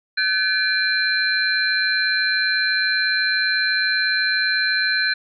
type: tone cluster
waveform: sine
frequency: 1524 / 1710 / 2383 / 4106 Hz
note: G6 / A6 / D7 / C8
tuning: -49 / -50 / +25 / -33 cents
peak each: -21 / -23 / -29 / -22 dBFS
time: 0.17-5.14 s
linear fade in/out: 10 ms
effects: none